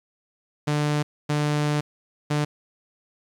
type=tone bursts at uneven times; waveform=sawtooth; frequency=148.5 Hz; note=D3; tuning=20 cents sharp; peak=-17 dBFS; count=3; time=0.67-1.03 / 1.29-1.81 / 2.3-2.45 s; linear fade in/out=10 ms; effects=low-pass 8000 Hz 12 dB/octave + 9-bit